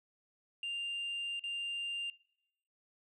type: tone with dropouts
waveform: sine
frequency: 2794 Hz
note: F7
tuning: in tune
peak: -34 dBFS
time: 0.63-2.1 s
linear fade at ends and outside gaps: 2 ms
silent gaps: 1.395-1.438 s
effects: noise-tail reverb RT60 0.8 s tail -23 dB re dry + tanh soft clip ceiling -34 dBFS